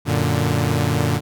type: chord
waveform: sawtooth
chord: Gb augmented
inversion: none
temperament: equal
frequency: 92.5 / 116.54 / 146.83 Hz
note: Gb2 / Bb2 / D3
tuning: 0 / 0 / 0 cents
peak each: -19 / -17 / -17 dBFS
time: 0.05-1.21 s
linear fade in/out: 50 ms
effects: none